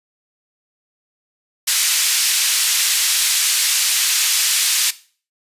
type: band-pass noise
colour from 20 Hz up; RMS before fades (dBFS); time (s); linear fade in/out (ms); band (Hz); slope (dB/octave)
white; -17; 1.67-4.91; 10; 2300 to 9200; 12
effects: noise-tail reverb RT60 0.4 s tail -17 dB re dry + resampled to 32000 Hz